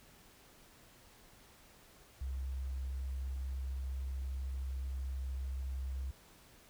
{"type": "tone", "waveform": "sine", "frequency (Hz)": 66, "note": "C2", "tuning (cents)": 16, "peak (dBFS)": -36, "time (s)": [2.21, 6.11], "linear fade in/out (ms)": 5, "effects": ["pink hiss -61 dBFS RMS until 6.69 s"]}